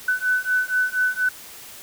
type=beating tone pair; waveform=sine; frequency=1500 / 1504.2 Hz; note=F#6 / F#6; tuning=+23 / +28 cents; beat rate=4.2 Hz; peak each=-22 dBFS; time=0.08-1.29 s; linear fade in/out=5 ms; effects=white hiss -41 dBFS RMS until 1.82 s